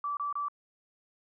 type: tone bursts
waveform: sine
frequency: 1159 Hz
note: D6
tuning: 23 cents flat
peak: -30 dBFS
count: 3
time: 0.04-0.484 s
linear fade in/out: 2 ms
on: 130 ms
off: 27 ms
effects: none